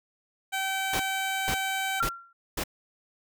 15% pulse tone, 770 Hz, G5, 31 cents flat, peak -21 dBFS, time 0.52-2.01 s, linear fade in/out 20 ms
pink noise bursts, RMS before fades -30 dBFS, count 4, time 0.93-2.638 s, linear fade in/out 5 ms, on 67 ms, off 480 ms
sine tone with exponential decay, 1373 Hz, F6, 30 cents flat, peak -21 dBFS, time 2-2.33 s, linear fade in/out 5 ms, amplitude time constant 71 ms
effects none

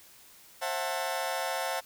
sawtooth chord, F# half-diminished seventh, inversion second, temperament just, 532.8 / 666 / 740 / 888 Hz, C5 / E5 / F#5 / A5, +31 / +18 / 0 / +16 cents, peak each -32 dBFS, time 0.61-1.81 s, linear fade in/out 20 ms, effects white hiss -55 dBFS RMS until 1.85 s

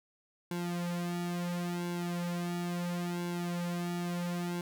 sawtooth tone with flanger, 174.61 Hz, F3, in tune, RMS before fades -35 dBFS, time 0.51-4.61 s, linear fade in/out 2 ms, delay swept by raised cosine 1.6 to 3.8 ms, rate 0.73 Hz, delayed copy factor -1, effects none

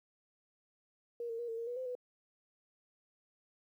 sine tone with pitch steps, 472.5 / 457.7 / 475.9 / 454 / 463.3 / 485.8 / 515 / 496 Hz, A#4 / A#4 / A#4 / A#4 / A#4 / B4 / C5 / B4, +23 / -32 / +36 / -46 / -11 / -29 / -28 / +7 cents, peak -37 dBFS, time 1.2-1.952 s, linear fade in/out 2 ms, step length 94 ms, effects 12-bit

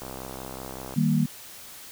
click train, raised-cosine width 1 ms, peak -23 dBFS, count 61, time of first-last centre 0.02-0.939 s, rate 65.3 Hz
sine chord, Eb major, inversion none, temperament equal, 155.56 / 196 / 233.1 Hz, Eb3 / G3 / Bb3, 0 / 0 / 0 cents, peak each -23 / -25 / -24 dBFS, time 0.96-1.26 s, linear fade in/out 10 ms
effects white hiss -44 dBFS RMS until 1.91 s

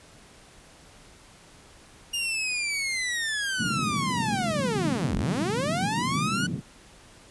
sawtooth linear two-way sweep, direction down then up, 2842 to 34.64 to 1492 Hz, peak -23 dBFS, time 2.13-6.47 s, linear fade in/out 10 ms, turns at 5.17 s
white band-pass noise, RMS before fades -30 dBFS, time 3.57-6.62 s, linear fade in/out 50 ms, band 130 to 230 Hz, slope 24 dB/octave
effects pink hiss -52 dBFS RMS until 7.3 s + resampled to 24000 Hz

